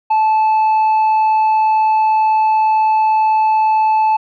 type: tone with tanh clipping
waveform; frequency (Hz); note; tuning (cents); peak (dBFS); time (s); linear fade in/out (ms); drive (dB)
sine; 871; A5; -18; -11; 0.1-4.17; 10; 3
effects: none